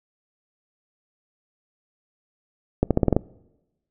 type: accelerating click train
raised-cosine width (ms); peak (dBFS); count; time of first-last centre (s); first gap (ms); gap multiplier
2; -4; 7; 2.83-3.165; 77; 0.87
effects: noise-tail reverb RT60 1.0 s tail -23 dB re dry